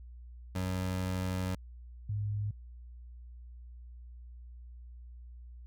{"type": "tone pair in turn", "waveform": ["25% pulse", "sine"], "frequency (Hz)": [92.5, 103.83], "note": ["F#2", "G#2"], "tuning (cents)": [0, 0], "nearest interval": "major second", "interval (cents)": 200, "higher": "second", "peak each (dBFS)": [-28, -31], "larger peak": "first", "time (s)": [[0.55, 1.55], [2.09, 2.51]], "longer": "first", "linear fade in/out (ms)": 5, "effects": ["added 60 Hz sine -46 dBFS peak until 5.66 s"]}